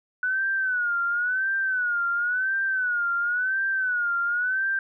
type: tone with vibrato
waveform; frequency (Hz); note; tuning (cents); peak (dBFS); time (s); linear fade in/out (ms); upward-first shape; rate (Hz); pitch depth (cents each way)
sine; 1480; F#6; 0; -22; 0.23-4.79; 2; sine; 0.95; 110
effects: none